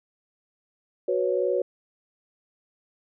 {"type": "chord", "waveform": "sine", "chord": "F# suspended fourth", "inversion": "none", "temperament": "just", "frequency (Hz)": [370, 493.3, 555], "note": ["F#4", "B4", "C#5"], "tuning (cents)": [0, -2, 2], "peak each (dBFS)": -26, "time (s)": [1.08, 1.62], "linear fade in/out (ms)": 5, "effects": []}